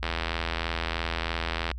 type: click train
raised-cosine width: 0.3 ms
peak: -12 dBFS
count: 141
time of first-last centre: 0.03-1.715 s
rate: 83.1 Hz
effects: added 60 Hz sine -33 dBFS peak until 1.78 s